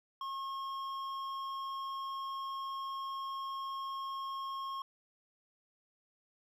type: tone with hard clipping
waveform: sine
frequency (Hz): 1081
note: C#6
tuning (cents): -44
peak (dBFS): -39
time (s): 0.21-4.82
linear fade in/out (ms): 2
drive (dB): 8
effects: none